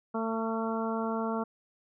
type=harmonic tone with a mistuned harmonic; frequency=224.3 Hz; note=A3; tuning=34 cents sharp; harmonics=1 / 2 / 3 / 4 / 5 / 6; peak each=-32 / -35 / -37 / -38 / -39 / -40 dBFS; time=0.14-1.44 s; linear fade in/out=10 ms; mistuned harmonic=6; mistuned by=+20 cents; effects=none